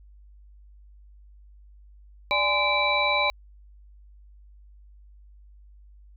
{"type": "tone cluster", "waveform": "sine", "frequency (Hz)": [588, 830, 1026, 2331, 3929], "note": ["D5", "G#5", "C6", "D7", "B7"], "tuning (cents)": [2, -1, -34, -14, -10], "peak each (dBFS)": [-28, -30, -27, -24, -28], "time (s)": [2.31, 3.3], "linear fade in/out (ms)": 0, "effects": ["added 50 Hz sine -48 dBFS peak until 6.16 s"]}